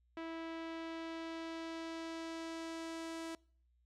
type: tone with low-pass filter sweep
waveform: sawtooth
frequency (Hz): 327.7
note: E4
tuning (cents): -10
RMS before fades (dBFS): -44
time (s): 0.17-3.35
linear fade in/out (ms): 2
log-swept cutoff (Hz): 2700 to 8900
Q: 0.95
effects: noise-tail reverb RT60 0.5 s tail -25 dB re dry + added 60 Hz sine -70 dBFS peak until 3.85 s